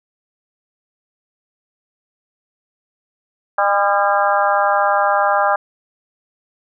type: harmonic tone with a mistuned harmonic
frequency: 201.8 Hz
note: G#3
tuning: 49 cents flat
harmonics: 3 / 4 / 5 / 6 / 7 / 8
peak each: -19 / -17 / -22 / -20 / -22 / -23 dBFS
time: 3.58-5.56 s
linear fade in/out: 5 ms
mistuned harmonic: 7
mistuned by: -46 cents
effects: none